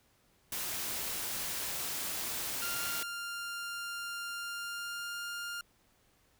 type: noise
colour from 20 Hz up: white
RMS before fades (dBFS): -37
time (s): 0.52-3.03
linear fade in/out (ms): 2
type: tone with pitch glide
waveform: sawtooth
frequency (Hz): 1396.9 to 1405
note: F6 to F6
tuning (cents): 0 to +10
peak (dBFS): -34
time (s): 2.62-5.61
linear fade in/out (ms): 2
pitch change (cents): +10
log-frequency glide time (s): 4.34-5.2
effects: pink hiss -69 dBFS RMS until 6.39 s